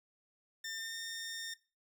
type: tone with pitch glide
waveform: 15% pulse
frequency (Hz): 1800 to 1822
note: A6 to A#6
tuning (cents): +39 to -40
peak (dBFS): -34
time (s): 0.64-1.54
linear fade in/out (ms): 5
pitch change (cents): +21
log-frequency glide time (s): 0.76-0.95
effects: noise-tail reverb RT60 0.3 s tail -17 dB re dry